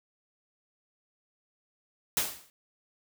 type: noise with exponential decay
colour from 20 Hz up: white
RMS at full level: -24 dBFS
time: 2.17-2.5 s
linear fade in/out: 1 ms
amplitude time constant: 70 ms
effects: none